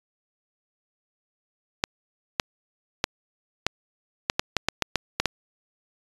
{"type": "clicks", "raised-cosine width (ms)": 0.2, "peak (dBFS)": -3, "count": 12, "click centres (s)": [1.839, 2.398, 3.041, 3.666, 4.299, 4.395, 4.567, 4.686, 4.823, 4.957, 5.2, 5.257], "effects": ["resampled to 24000 Hz"]}